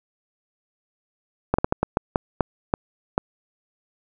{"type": "slowing click train", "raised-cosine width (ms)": 1, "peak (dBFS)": -4, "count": 10, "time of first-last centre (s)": [1.54, 3.179], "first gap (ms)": 45, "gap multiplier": 1.33, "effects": []}